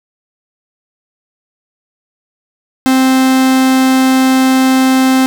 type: tone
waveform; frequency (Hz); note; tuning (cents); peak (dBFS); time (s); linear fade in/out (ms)
45% pulse; 261.6; C4; 0; -7; 2.86-5.26; 0
effects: none